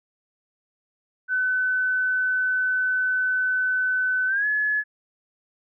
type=tone with pitch glide; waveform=sine; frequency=1510 to 1704.7 Hz; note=F#6 to G#6; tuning=+35 to +45 cents; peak=-20 dBFS; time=1.28-4.84 s; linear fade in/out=50 ms; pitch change=+210 cents; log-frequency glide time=4.27-4.46 s; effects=none